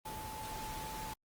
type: tone in noise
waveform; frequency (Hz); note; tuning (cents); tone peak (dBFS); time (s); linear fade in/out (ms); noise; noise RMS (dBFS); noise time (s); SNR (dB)
sine; 872; A5; -16; -43; 0.05-1.14; 10; pink; -45; 0.05-1.14; -1
effects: Opus 24 kbps